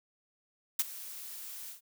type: noise with ADSR envelope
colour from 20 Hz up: blue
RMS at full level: -25 dBFS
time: 0.79-1.81 s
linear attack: 7 ms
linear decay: 29 ms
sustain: -19 dB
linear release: 120 ms
effects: none